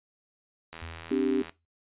click train, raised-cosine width 0.3 ms, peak -25 dBFS, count 64, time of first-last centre 0.73-1.495 s, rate 82.4 Hz
triangle tone with exponential decay, 83.3 Hz, E2, 19 cents sharp, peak -35 dBFS, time 0.82-1.65 s, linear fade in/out 0 ms, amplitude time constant 180 ms
sine chord, C suspended second, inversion none, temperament equal, 261.6 / 293.7 / 392 Hz, C4 / D4 / G4, 0 / 0 / 0 cents, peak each -27 / -27 / -28 dBFS, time 1.11-1.42 s, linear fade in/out 5 ms
effects noise-tail reverb RT60 0.2 s tail -17 dB re dry + resampled to 8000 Hz

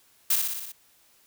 blue noise with echo, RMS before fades -22 dBFS, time 0.3-0.36 s, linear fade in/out 5 ms, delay 60 ms, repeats 6, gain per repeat -3 dB, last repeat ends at 0.72 s, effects white hiss -61 dBFS RMS until 1.26 s

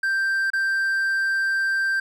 triangle tone with dropouts, 1572 Hz, G6, 4 cents sharp, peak -18 dBFS, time 0.03-2 s, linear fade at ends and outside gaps 5 ms, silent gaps 0.503-0.533 s, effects none

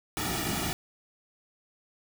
pink noise with comb filter, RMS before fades -31 dBFS, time 0.17-0.73 s, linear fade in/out 0 ms, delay 1.9 ms, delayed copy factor -0.8, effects none

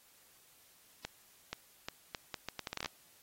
accelerating click train, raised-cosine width 0.2 ms, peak -20 dBFS, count 14, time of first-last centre 1.05-2.859 s, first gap 480 ms, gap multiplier 0.74, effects white hiss -64 dBFS RMS until 3.22 s + AAC 48 kbps

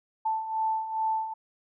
sine beating tone pair, 880 / 882.4 Hz, A5 / A5, 0 / +5 cents, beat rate 2.4 Hz, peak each -33 / -27 dBFS, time 0.25-1.34 s, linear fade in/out 10 ms, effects none

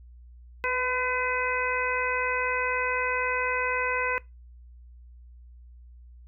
harmonic tone with a mistuned harmonic, 506 Hz, B4, 42 cents sharp, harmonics 1 / 2 / 3 / 4 / 5, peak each -31 / -31 / -31 / -31 / -31 dBFS, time 0.64-4.18 s, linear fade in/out 0 ms, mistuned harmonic 1, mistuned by -25 cents, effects noise-tail reverb RT60 0.2 s tail -21 dB re dry + added 60 Hz sine -46 dBFS peak until 6.27 s

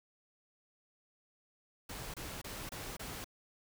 pink noise bursts, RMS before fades -44 dBFS, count 5, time 1.89-3.244 s, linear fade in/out 5 ms, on 250 ms, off 26 ms, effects none

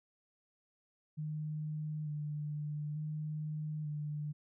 sine tone with vibrato, 151.1 Hz, D3, 50 cents sharp, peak -36 dBFS, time 1.17-4.33 s, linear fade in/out 20 ms, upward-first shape square, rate 0.56 Hz, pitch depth 22 cents each way, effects none

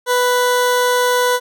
20% pulse tone, 494.4 Hz, B4, 2 cents sharp, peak -8 dBFS, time 0.06-1.4 s, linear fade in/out 50 ms, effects none

